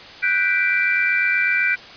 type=chord; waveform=sine; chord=G major seventh; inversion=third; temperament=equal; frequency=1480 / 1568 / 1975.5 / 2349 Hz; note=F#6 / G6 / B6 / D7; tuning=0 / 0 / 0 / 0 cents; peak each=-22 / -24 / -24 / -19 dBFS; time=0.22-1.76 s; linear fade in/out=20 ms; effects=white hiss -39 dBFS RMS until 1.96 s + resampled to 11025 Hz